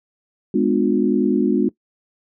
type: chord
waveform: sine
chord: G# diminished seventh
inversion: none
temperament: just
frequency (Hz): 207.7 / 249.2 / 299 / 358.8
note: G#3 / B3 / D4 / F4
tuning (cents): 0 / +16 / +31 / +47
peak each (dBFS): -20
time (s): 0.54-1.69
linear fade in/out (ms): 5
effects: noise-tail reverb RT60 0.1 s tail -20 dB re dry